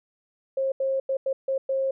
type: tone bursts at uneven times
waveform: sine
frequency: 536 Hz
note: C5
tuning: 42 cents sharp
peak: -22 dBFS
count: 6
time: 0.57-0.72 / 0.8-1 / 1.09-1.17 / 1.26-1.33 / 1.48-1.58 / 1.69-1.91 s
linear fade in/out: 5 ms
effects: none